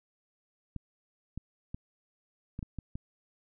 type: clicks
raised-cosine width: 5 ms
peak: -25 dBFS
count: 7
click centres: 0.763 / 1.376 / 1.745 / 2.591 / 2.628 / 2.787 / 2.955 s
effects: none